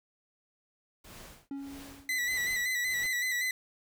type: noise with tremolo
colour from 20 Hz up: pink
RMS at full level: -48 dBFS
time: 1.04-3.07 s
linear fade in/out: 5 ms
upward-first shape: sine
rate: 1.6 Hz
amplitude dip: 100%
type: tone with exponential decay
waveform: triangle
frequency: 277.2 Hz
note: C#4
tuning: in tune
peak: -32 dBFS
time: 1.51-2.53 s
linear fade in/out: 2 ms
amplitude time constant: 220 ms
type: tone with vibrato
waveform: 40% pulse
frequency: 1986 Hz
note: B6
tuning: 9 cents sharp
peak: -28 dBFS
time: 2.09-3.51 s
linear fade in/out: 2 ms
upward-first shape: square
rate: 5.3 Hz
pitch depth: 36 cents each way
effects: none